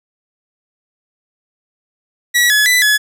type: tone with pitch steps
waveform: sawtooth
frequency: 1933 / 1701 / 1991 / 1700 Hz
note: B6 / G#6 / B6 / G#6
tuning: -38 / +41 / +14 / +40 cents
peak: -6 dBFS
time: 2.34-2.98 s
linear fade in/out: 20 ms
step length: 160 ms
effects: none